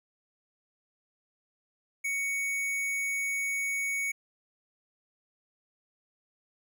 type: tone with hard clipping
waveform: sine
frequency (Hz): 2230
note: C#7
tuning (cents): +10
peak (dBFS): -30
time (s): 2.04-4.12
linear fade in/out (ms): 10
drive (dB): 15
effects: none